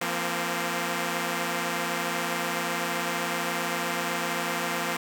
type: chord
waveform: 5% pulse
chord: F suspended fourth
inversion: none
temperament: equal with one note detuned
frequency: 171.81 / 233.1 / 261.6 Hz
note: F3 / Bb3 / C4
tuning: -28 / 0 / 0 cents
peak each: -19 / -20 / -22 dBFS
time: 0.01-4.97 s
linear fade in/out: 5 ms
effects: none